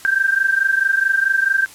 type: tone pair together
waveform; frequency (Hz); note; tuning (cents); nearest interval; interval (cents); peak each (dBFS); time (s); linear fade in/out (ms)
sine; 1568 / 1592.6; G6 / G6; 0 / +27; unison; 27; -16 / -18; 0.05-1.66; 0
effects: white hiss -41 dBFS RMS until 1.74 s + low-pass 12000 Hz 12 dB/octave